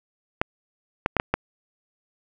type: clicks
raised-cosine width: 0.5 ms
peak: -5 dBFS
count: 5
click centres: 0.415 / 1.061 / 1.167 / 1.199 / 1.34 s
effects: none